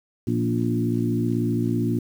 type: harmonic tone with a mistuned harmonic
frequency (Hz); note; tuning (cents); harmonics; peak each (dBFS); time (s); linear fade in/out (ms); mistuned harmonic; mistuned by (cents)
58.27; A#1; 0; 2 / 3 / 4 / 5 / 6; -25 / -30 / -25 / -27 / -29; 0.27-1.99; 5; 4; +21
effects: 8-bit